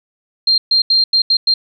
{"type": "tone bursts at uneven times", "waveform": "sine", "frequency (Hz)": 4186, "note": "C8", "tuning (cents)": 0, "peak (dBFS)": -9, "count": 6, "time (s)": [[0.47, 0.58], [0.71, 0.82], [0.9, 1.04], [1.13, 1.22], [1.3, 1.37], [1.47, 1.54]], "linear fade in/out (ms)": 5, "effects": []}